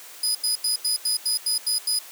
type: tone bursts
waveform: 25% pulse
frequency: 4978 Hz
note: D#8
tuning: in tune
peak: -16 dBFS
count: 9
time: 0.23-1.99 s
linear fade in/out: 5 ms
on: 120 ms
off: 85 ms
effects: white hiss -43 dBFS RMS until 2.11 s + high-pass 400 Hz 12 dB/octave